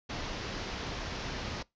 pink low-pass noise, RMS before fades -38 dBFS, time 0.09-1.63 s, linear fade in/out 10 ms, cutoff 6000 Hz, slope 48 dB/octave, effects noise-tail reverb RT60 0.2 s tail -23 dB re dry + resampled to 16000 Hz

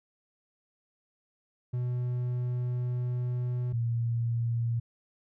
triangle / sine tone pair in turn, 123.47 / 116.91 Hz, B2 / A#2, 0 / +5 cents, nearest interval minor second, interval 95 cents, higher first, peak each -26 dBFS, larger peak neither, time 1.73-3.73 / 3.73-4.8 s, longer first, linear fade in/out 10 ms, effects none

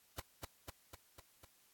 pink noise with echo, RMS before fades -40 dBFS, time 0.18-0.2 s, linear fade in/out 5 ms, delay 250 ms, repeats 5, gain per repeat -3 dB, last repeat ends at 1.45 s, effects white hiss -70 dBFS RMS until 1.73 s + AAC 64 kbps

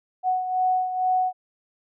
sine beating tone pair, 740 / 742.2 Hz, F#5 / F#5, 0 / +5 cents, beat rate 2.2 Hz, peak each -21 / -28 dBFS, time 0.23-1.33 s, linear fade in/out 50 ms, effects none

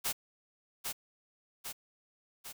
white noise with echo, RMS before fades -33 dBFS, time 0.04-0.13 s, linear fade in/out 20 ms, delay 800 ms, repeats 3, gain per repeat -4 dB, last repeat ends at 2.53 s, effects none

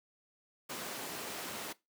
pink high-pass noise, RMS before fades -42 dBFS, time 0.69-1.73 s, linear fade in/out 10 ms, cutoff 260 Hz, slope 12 dB/octave, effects noise-tail reverb RT60 0.2 s tail -19 dB re dry

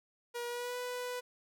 sawtooth tone with pitch glide, 478.6 to 494.9 Hz, A#4 to B4, +46 to +4 cents, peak -33 dBFS, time 0.34-1.21 s, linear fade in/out 20 ms, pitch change +58 cents, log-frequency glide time 0.47-0.77 s, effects none

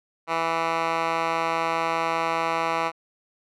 10% pulse tone with band-pass filter, 164.81 Hz, E3, in tune, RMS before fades -25 dBFS, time 0.27-2.92 s, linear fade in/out 50 ms, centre 1400 Hz, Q 1.5, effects none

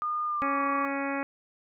sine tone with pitch glide, 1217 to 1142.1 Hz, D#6 to D6, -39 to -49 cents, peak -27 dBFS, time 0.02-0.85 s, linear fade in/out 0 ms, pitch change -110 cents, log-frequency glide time 0.26-0.61 s
harmonic tone, 277.2 Hz, C#4, in tune, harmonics 1 / 2 / 3 / 4 / 5 / 6 / 7 / 8 / 9, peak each -32 / -35 / -37 / -38 / -39 / -40 / -40 / -41 / -42 dBFS, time 0.42-1.23 s, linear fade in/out 0 ms
effects none

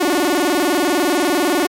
sawtooth tone with vibrato, 326.1 Hz, E4, 19 cents flat, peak -10 dBFS, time 0-1.67 s, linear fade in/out 10 ms, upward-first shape square, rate 20 Hz, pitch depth 190 cents each way, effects MP3 64 kbps

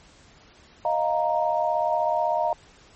sine chord, Eb suspended second, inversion none, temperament equal, 622.3 / 698.5 / 932.3 Hz, Eb5 / F5 / Bb5, 0 / 0 / 0 cents, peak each -25 dBFS, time 0.85-2.53 s, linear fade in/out 2 ms, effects pink hiss -53 dBFS RMS until 2.95 s + MP3 32 kbps

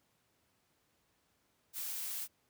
blue noise, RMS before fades -40 dBFS, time 1.73-2.28 s, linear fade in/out 50 ms, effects pink hiss -75 dBFS RMS until 2.49 s + high-pass 80 Hz 12 dB/octave

